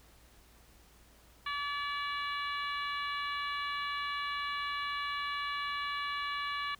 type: harmonic tone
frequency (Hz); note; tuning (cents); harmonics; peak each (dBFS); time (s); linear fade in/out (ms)
574; D5; -40; 2 / 3 / 4 / 5 / 6 / 7; -36 / -40 / -42 / -44 / -46 / -47; 1.46-6.75; 5
effects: added 57 Hz sine -62 dBFS peak until 6.79 s + pink hiss -62 dBFS RMS until 6.79 s